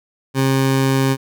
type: tone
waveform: 20% pulse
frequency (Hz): 134.2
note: C3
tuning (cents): +44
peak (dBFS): -9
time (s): 0.34-1.17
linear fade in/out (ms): 50
effects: none